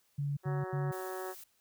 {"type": "tone bursts", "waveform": "sine", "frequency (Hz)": 142.7, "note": "D3", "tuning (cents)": -49, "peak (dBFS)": -31, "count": 3, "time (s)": [0.18, 0.916], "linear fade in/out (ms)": 10, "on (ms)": 190, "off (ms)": 83}
{"type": "harmonic tone", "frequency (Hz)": 186.3, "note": "F#3", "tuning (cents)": 12, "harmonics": [2, 3, 4, 5, 6, 7, 8, 9, 10], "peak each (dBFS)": [-40, -46, -45, -49, -50, -50, -56, -51, -57], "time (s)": [0.43, 1.35], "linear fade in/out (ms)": 50}
{"type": "noise", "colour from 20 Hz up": "blue", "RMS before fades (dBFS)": -50, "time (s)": [0.92, 1.44], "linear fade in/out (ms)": 5}
{"effects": ["white hiss -72 dBFS RMS until 1.6 s"]}